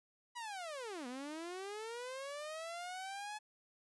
sawtooth linear two-way sweep, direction down then up, 987.8 to 239.4 to 856 Hz, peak -39 dBFS, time 0.35-3.39 s, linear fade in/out 20 ms, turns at 1.07 s, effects resampled to 24000 Hz

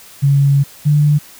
sine tone pair in turn, 140 / 147.87 Hz, C#3 / D3, +18 / +12 cents, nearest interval minor second, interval 94 cents, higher second, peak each -8 dBFS, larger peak neither, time 0.22-0.64 / 0.85-1.19 s, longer first, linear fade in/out 20 ms, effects white hiss -40 dBFS RMS until 1.39 s

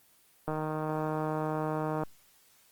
click train, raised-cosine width 1 ms, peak -19 dBFS, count 242, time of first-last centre 0.48-2.035 s, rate 155 Hz, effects white hiss -63 dBFS RMS until 2.71 s + Opus 24 kbps

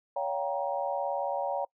sine chord, G half-diminished seventh, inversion second, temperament just, 564.5 / 705.6 / 784 / 940.8 Hz, Db5 / F5 / G5 / Bb5, +31 / +18 / 0 / +16 cents, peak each -32 / -36 / -34 / -35 dBFS, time 0.16-1.65 s, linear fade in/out 5 ms, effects noise-tail reverb RT60 0.1 s tail -24 dB re dry

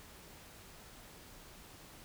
silence, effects pink hiss -55 dBFS RMS until 2.04 s

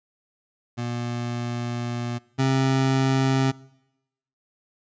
25% pulse tone pair in turn, 120 / 133.28 Hz, B2 / C3, -49 / +32 cents, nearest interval major second, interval 181 cents, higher second, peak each -23 / -15 dBFS, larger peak second, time 0.77-2.19 / 2.38-3.52 s, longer first, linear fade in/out 20 ms, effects noise-tail reverb RT60 0.9 s tail -23 dB re dry + resampled to 16000 Hz

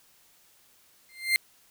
35% pulse tone with exponential growth, 2095 Hz, C7, 2 cents sharp, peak -16 dBFS, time 1.09-1.36 s, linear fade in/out 0 ms, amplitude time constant 57 ms, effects white hiss -61 dBFS RMS until 1.7 s

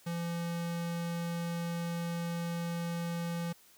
square tone, 170 Hz, F3, 46 cents flat, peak -34 dBFS, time 0.06-3.53 s, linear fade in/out 10 ms, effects white hiss -61 dBFS RMS until 3.77 s

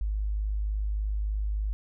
sine tone, 51.7 Hz, G#1, 7 cents flat, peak -26 dBFS, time 0.01-1.73 s, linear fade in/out 0 ms, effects none

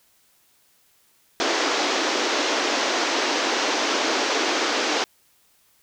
pink band-pass noise, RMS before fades -23 dBFS, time 1.4-5.04 s, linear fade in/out 0 ms, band 270 to 6500 Hz, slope 48 dB/octave, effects white hiss -61 dBFS RMS until 5.82 s

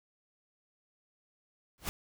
pink noise with exponential growth, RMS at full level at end -30 dBFS, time 1.78-1.89 s, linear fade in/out 0 ms, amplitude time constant 22 ms, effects none

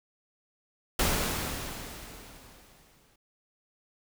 pink noise with exponential decay, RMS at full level -25 dBFS, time 0.99-3.16 s, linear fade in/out 5 ms, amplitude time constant 470 ms, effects none

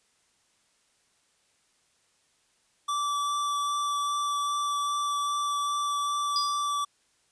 square tone with vibrato, 1160 Hz, D6, 22 cents flat, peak -27 dBFS, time 2.88-6.85 s, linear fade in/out 10 ms, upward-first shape triangle, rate 2.5 Hz, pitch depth 10 cents each way
sine tone with exponential decay, 4912 Hz, D#8, 23 cents flat, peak -23 dBFS, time 6.36-6.7 s, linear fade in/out 1 ms, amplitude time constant 73 ms
effects white hiss -68 dBFS RMS until 7.31 s + resampled to 22050 Hz

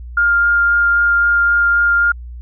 sine tone with vibrato, 1405 Hz, F6, 10 cents sharp, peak -10 dBFS, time 0.17-2.12 s, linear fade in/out 5 ms, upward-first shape sine, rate 3.8 Hz, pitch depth 8 cents each way, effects added 60 Hz sine -28 dBFS peak until 2.41 s

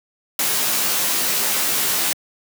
white noise with comb filter, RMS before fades -20 dBFS, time 0.39-2.13 s, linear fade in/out 2 ms, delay 15 ms, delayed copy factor +0.85, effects high-pass 150 Hz 12 dB/octave

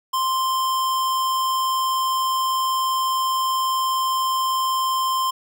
square tone, 1046.5 Hz, C6, in tune, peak -20 dBFS, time 0.13-5.31 s, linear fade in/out 10 ms, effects none

